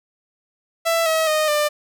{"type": "tone with pitch steps", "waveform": "sawtooth", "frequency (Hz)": [664, 640.6, 618.1, 596.4], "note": ["E5", "E5", "D#5", "D5"], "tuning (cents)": [12, -50, -12, 27], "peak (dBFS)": -13, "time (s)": [0.85, 1.69], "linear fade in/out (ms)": 20, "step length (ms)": 210, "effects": []}